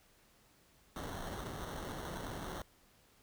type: noise with sample-and-hold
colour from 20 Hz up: pink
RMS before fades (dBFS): -43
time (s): 0.96-2.62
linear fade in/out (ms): 2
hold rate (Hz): 2450
effects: pink hiss -67 dBFS RMS until 3.22 s